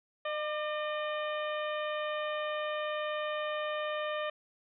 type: harmonic tone with a mistuned harmonic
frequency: 607 Hz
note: D#5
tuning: 43 cents flat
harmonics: 1 / 2 / 3 / 4 / 5 / 6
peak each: -34 / -38 / -41 / -45 / -45 / -50 dBFS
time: 0.25-4.3 s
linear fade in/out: 5 ms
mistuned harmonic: 2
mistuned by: -29 cents
effects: none